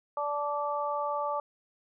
harmonic tone, 291.2 Hz, D4, 15 cents flat, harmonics 2 / 3 / 4, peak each -33 / -33 / -33 dBFS, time 0.17-1.4 s, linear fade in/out 2 ms, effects none

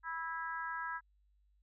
harmonic tone, 327.7 Hz, E4, 10 cents flat, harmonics 3 / 4 / 5 / 6, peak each -42 / -43 / -41 / -53 dBFS, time 0.03-1.01 s, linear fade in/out 50 ms, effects added 50 Hz sine -68 dBFS peak until 1.62 s

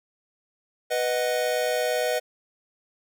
square chord, B major, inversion none, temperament equal, 493.9 / 622.3 / 740 Hz, B4 / D#5 / F#5, 0 / 0 / 0 cents, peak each -27 / -27 / -32 dBFS, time 0.9-2.2 s, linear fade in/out 20 ms, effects none

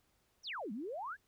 sine exponential two-way sweep, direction down then up, 6260 to 194.2 to 1770 Hz, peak -39 dBFS, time 0.43-1.17 s, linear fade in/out 50 ms, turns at 0.72 s, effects pink hiss -75 dBFS RMS until 1.27 s

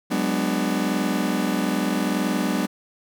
40% pulse chord, G# half-diminished seventh, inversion third, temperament just, 186.89 / 207.7 / 249.2 / 299 Hz, F#3 / G#3 / B3 / D4, +18 / 0 / +16 / +31 cents, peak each -26 dBFS, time 0.1-2.67 s, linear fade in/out 20 ms, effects none

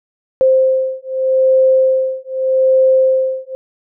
sine beating tone pair, 523.3 / 524.12 Hz, C5 / C5, 0 / +3 cents, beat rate 0.82 Hz, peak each -13 dBFS, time 0.41-3.55 s, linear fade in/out 0 ms, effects none

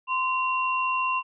sine tone pair together, 1035 / 2747 Hz, C6 / F7, -19 / -29 cents, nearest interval octave + perfect fourth, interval 1690 cents, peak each -24 / -28 dBFS, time 0.07-1.23 s, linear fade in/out 50 ms, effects none

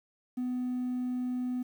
triangle tone, 250 Hz, B3, 21 cents sharp, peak -27 dBFS, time 0.37-1.63 s, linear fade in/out 10 ms, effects tanh soft clip ceiling -25 dBFS + 10-bit

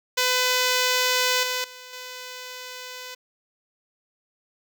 5% pulse tone with level steps, 503 Hz, B4, 32 cents sharp, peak -8 / -13 / -29 / -24 dBFS, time 0.17-3.15 s, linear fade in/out 10 ms, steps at 1.43 / 1.64 / 1.93 s, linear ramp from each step 2 ms, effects none

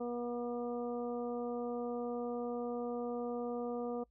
harmonic tone, 240.7 Hz, B3, 44 cents flat, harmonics 1 / 2 / 3 / 4 / 5, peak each -40 / -38 / -45 / -54 / -51 dBFS, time 0-4.04 s, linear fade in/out 10 ms, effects noise-tail reverb RT60 0.1 s tail -24 dB re dry + added 55 Hz sine -69 dBFS peak until 4.1 s

